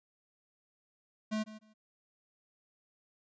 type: tone with echo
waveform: square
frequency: 215.9 Hz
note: A3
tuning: 33 cents flat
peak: -32 dBFS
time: 1.31-1.44 s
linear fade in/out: 20 ms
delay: 150 ms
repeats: 2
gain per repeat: -15 dB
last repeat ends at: 1.74 s
effects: resampled to 16000 Hz